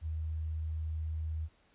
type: tone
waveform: sine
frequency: 79 Hz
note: D#2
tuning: 27 cents sharp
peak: -33 dBFS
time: 0.01-1.49 s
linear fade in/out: 50 ms
effects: pink hiss -68 dBFS RMS until 1.74 s + resampled to 8000 Hz